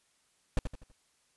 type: noise with echo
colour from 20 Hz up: brown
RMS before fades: -24 dBFS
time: 0.57-0.59 s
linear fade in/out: 2 ms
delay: 82 ms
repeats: 4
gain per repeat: -8 dB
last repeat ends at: 0.918 s
effects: white hiss -71 dBFS RMS until 1.36 s + resampled to 24000 Hz